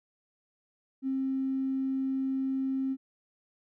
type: tone with tanh clipping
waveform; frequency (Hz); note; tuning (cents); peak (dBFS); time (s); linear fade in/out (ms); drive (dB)
triangle; 266.3; C4; +31; -27; 1.02-2.97; 50; 2
effects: none